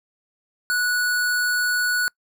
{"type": "tone", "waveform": "square", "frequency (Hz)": 1471, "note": "F#6", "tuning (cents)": -11, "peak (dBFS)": -20, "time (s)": [0.7, 2.08], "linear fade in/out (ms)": 0, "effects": ["noise-tail reverb RT60 0.1 s tail -26 dB re dry"]}